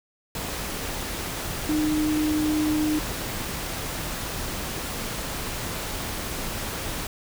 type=tone in noise; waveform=sine; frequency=305.7 Hz; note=D#4; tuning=30 cents flat; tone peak=-21 dBFS; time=1.69-2.99 s; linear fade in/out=2 ms; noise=pink; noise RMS=-31 dBFS; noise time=0.35-7.07 s; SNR=+7 dB; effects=none